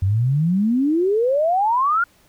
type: exponential sweep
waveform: sine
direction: up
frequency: 91 to 1440 Hz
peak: -15 dBFS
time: 0.02-2.04 s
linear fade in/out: 5 ms
effects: pink hiss -56 dBFS RMS until 2.28 s